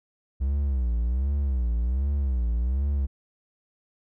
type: tone with vibrato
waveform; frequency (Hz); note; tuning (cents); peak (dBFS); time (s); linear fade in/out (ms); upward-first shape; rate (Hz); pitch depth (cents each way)
triangle; 64; C2; -38; -20; 0.4-3.07; 20; sine; 1.3; 190
effects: none